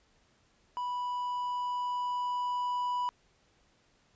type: tone with level ramp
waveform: triangle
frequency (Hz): 985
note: B5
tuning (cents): -5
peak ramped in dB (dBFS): -30 to -27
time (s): 0.77-3.09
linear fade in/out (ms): 0
effects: pink hiss -68 dBFS RMS until 4.15 s + resampled to 16000 Hz